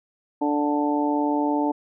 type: harmonic tone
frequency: 146.9 Hz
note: D3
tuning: 1 cent sharp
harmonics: 2 / 3 / 4 / 5 / 6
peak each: -22 / -31 / -30 / -31 / -26 dBFS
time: 0.41-1.72 s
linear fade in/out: 10 ms
effects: none